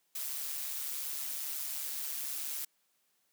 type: noise with amplitude modulation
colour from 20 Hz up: blue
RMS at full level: -36 dBFS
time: 0.15-2.65 s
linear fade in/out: 5 ms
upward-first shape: sine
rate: 142 Hz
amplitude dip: 45%
effects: white hiss -75 dBFS RMS until 3.32 s + high-pass 150 Hz 12 dB/octave